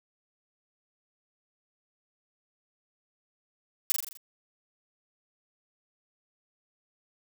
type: noise with echo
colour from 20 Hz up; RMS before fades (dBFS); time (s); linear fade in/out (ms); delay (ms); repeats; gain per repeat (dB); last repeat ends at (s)
blue; -24; 3.9-3.92; 0; 42; 6; -4; 4.172
effects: none